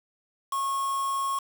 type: tone with quantisation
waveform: triangle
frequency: 1092 Hz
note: C#6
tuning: 26 cents flat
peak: -24 dBFS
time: 0.52-1.39 s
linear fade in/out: 5 ms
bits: 6
effects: none